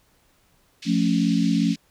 white band-pass noise, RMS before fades -39 dBFS, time 0.82-1.76 s, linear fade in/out 5 ms, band 2300 to 5300 Hz, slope 24 dB/octave
sine chord, F augmented, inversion none, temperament equal, 174.61 / 220 / 277.2 Hz, F3 / A3 / C#4, 0 / 0 / 0 cents, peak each -22 dBFS, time 0.85-1.76 s, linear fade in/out 50 ms
effects pink hiss -62 dBFS RMS until 1.9 s

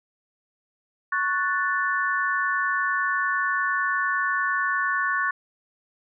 sine chord, F# minor, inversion second, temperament equal, 1108.7 / 1480 / 1760 Hz, C#6 / F#6 / A6, 0 / 0 / 0 cents, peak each -26 dBFS, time 1.12-5.31 s, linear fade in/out 5 ms, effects none

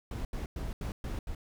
brown noise bursts at uneven times, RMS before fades -36 dBFS, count 6, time 0.11-0.25 / 0.33-0.46 / 0.56-0.73 / 0.81-0.92 / 1.04-1.19 / 1.27-1.35 s, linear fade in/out 2 ms, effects none

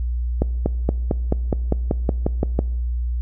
accelerating click train, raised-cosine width 2 ms, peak -5 dBFS, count 12, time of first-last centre 0.42-2.591 s, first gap 240 ms, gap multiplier 0.96, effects noise-tail reverb RT60 0.9 s tail -22 dB re dry + added 60 Hz sine -20 dBFS peak until 3.21 s

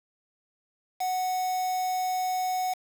triangle tone with quantisation, 740 Hz, F#5, in tune, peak -24 dBFS, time 1-2.74 s, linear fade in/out 10 ms, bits 6, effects none

